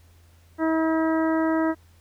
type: harmonic tone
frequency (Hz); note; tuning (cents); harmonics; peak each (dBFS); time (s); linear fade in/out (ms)
321; E4; -46; 1 / 2 / 3 / 4 / 5 / 6; -21 / -27 / -31 / -33 / -35 / -37; 0.58-1.75; 50
effects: added 84 Hz sine -52 dBFS peak until 2 s + pink hiss -61 dBFS RMS until 2 s